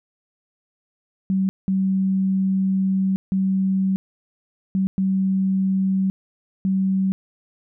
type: tone bursts at uneven times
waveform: sine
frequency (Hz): 191.1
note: G3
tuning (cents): -44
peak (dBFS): -17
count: 6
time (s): 1.3-1.49 / 1.68-3.16 / 3.32-3.96 / 4.75-4.87 / 4.98-6.1 / 6.65-7.12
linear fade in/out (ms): 0
effects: none